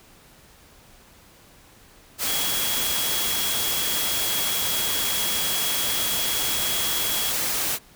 sine tone in noise, 3322 Hz, G#7, in tune, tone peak -29 dBFS, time 2.25-7.34 s, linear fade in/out 50 ms, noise white, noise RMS -25 dBFS, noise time 2.18-7.79 s, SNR -7 dB, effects pink hiss -52 dBFS RMS until 7.95 s

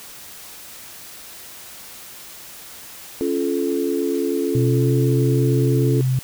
sine chord, Db augmented, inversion none, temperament just, 277.2 / 346.5 / 433.1 Hz, Db4 / F4 / A4, 0 / -14 / -27 cents, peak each -23 dBFS, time 3.21-6.01 s, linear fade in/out 0 ms
sine tone with pitch glide, 125.3 to 129.2 Hz, B2 to C3, +25 to -21 cents, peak -16 dBFS, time 4.55-6.19 s, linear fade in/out 2 ms, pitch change +54 cents, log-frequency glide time 4.65-4.92 s
effects white hiss -39 dBFS RMS until 6.23 s

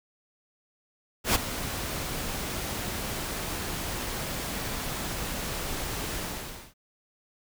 pink noise with ADSR envelope, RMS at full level -20 dBFS, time 1.24-6.74 s, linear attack 110 ms, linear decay 16 ms, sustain -13 dB, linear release 520 ms, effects none

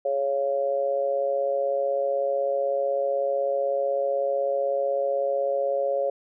sine tone with amplitude modulation, 555 Hz, C#5, 2 cents sharp, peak -18 dBFS, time 0.05-6.1 s, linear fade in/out 5 ms, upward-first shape sine, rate 136 Hz, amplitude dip 85%, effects none

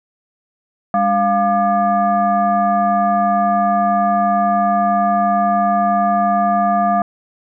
sine tone with frequency modulation, 700 Hz, F5, 4 cents sharp, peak -12 dBFS, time 0.94-7.02 s, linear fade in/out 2 ms, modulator 497 Hz, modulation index 0.93, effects none

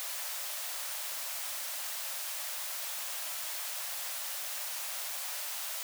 white high-pass noise, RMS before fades -38 dBFS, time 0-5.83 s, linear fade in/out 0 ms, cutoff 530 Hz, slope 96 dB/octave, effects none

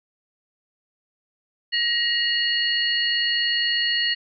sine tone cluster, 1891 / 2867 / 4354 Hz, A#6 / F7 / C#8, +24 / +45 / -32 cents, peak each -24 dBFS, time 1.72-4.15 s, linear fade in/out 20 ms, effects none

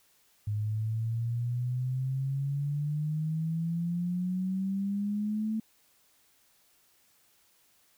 sine exponential sweep, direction up, 104 to 221 Hz, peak -28 dBFS, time 0.47-5.6 s, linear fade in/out 5 ms, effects white hiss -66 dBFS RMS until 7.97 s

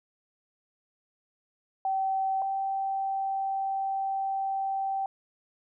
sine tone pair in turn, 770 / 777.6 Hz, G5 / G5, -31 / -14 cents, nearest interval unison, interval 17 cents, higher second, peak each -25 / -27 dBFS, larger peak first, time 1.85-2.42 / 2.42-5.06 s, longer second, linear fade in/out 2 ms, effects none

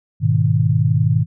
sine chord, G# minor, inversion none, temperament equal, 103.83 / 123.47 / 155.56 Hz, G#2 / B2 / D#3, 0 / 0 / 0 cents, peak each -17 dBFS, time 0.2-1.26 s, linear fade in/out 50 ms, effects none

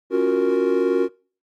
triangle chord, Gb major seventh, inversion second, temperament equal, 277.2 / 349.2 / 370 / 466.2 Hz, Db4 / F4 / Gb4 / Bb4, 0 / 0 / 0 / 0 cents, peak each -23 / -22 / -18 / -19 dBFS, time 0.1-1.09 s, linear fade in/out 50 ms, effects noise-tail reverb RT60 0.4 s tail -24 dB re dry + Opus 24 kbps

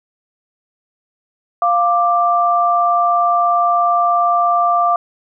sine tone pair together, 698.5 / 1178.5 Hz, F5 / D6, 0 / +6 cents, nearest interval major sixth, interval 906 cents, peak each -14 dBFS, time 1.62-4.96 s, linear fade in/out 2 ms, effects none

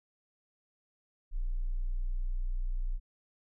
sine tone, 30.18 Hz, B0, 39 cents flat, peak -29 dBFS, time 1.31-3 s, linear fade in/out 50 ms, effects none

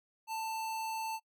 square tone, 888 Hz, A5, 16 cents sharp, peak -36 dBFS, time 0.27-1.2 s, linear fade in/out 50 ms, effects noise-tail reverb RT60 0.1 s tail -25 dB re dry

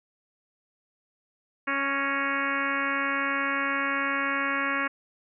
harmonic tone with a mistuned harmonic, 277.2 Hz, C#4, in tune, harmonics 1 / 2 / 3 / 4 / 5 / 6 / 7 / 8 / 9 / 10, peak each -34 / -37 / -43 / -31 / -33 / -31 / -34 / -33 / -39 / -41 dBFS, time 1.67-4.88 s, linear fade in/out 10 ms, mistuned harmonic 7, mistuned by -37 cents, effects none

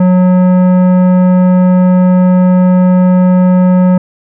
sine tone with tanh clipping, 182.5 Hz, F#3, 24 cents flat, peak -6 dBFS, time 0-3.98 s, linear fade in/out 5 ms, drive 13 dB, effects none

